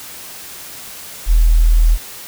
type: tone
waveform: sine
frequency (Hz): 40.33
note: E1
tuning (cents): -37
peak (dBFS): -7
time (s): 1.26-1.98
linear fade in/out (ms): 50
effects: white hiss -33 dBFS RMS until 2.27 s